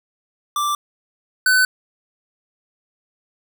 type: tone pair in turn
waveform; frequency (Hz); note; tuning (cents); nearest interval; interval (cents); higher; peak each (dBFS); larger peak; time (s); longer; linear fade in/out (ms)
square; 1174.7 / 1509.2; D6 / F#6; 0 / +34; major third; 434; second; -19 / -13; second; 0.56-0.75 / 1.46-1.65; neither; 2
effects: none